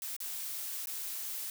blue noise with dropouts, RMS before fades -39 dBFS, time 0.02-1.5 s, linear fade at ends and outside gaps 1 ms, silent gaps 0.165-0.203 / 0.858-0.871 s, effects none

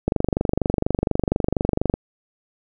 click train, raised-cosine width 2 ms, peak -5 dBFS, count 46, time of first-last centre 0.08-1.94 s, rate 24.2 Hz, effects none

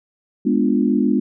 sine chord, G# diminished seventh, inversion none, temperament equal, 207.7 / 246.9 / 293.7 / 349.2 Hz, G#3 / B3 / D4 / F4, 0 / 0 / 0 / 0 cents, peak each -19 / -18 / -20 / -24 dBFS, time 0.45-1.2 s, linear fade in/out 10 ms, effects none

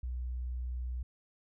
sine tone, 61.8 Hz, B1, 2 cents sharp, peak -34 dBFS, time 0.03-1.03 s, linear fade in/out 5 ms, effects none

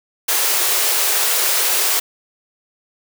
white high-pass noise, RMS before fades -17 dBFS, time 0.28-2 s, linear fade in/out 10 ms, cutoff 350 Hz, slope 96 dB/octave, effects none

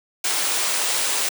white band-stop noise, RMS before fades -22 dBFS, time 0.24-1.29 s, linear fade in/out 5 ms, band 11000 to 16000 Hz, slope 96 dB/octave, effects high-pass 400 Hz 12 dB/octave

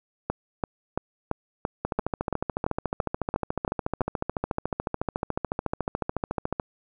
two click trains, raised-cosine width 1 ms, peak -12 / -11 dBFS, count 67 / 12, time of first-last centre 1.85-6.598 / 0.3-4.016 s, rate 13.9 / 2.96 Hz, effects none

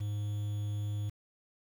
triangle tone with quantisation, 103.83 Hz, G#2, in tune, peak -30 dBFS, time 0-1.1 s, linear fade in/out 10 ms, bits 9, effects none

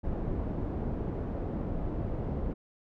pink low-pass noise, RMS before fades -33 dBFS, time 0.03-2.54 s, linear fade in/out 20 ms, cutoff 500 Hz, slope 12 dB/octave, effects none

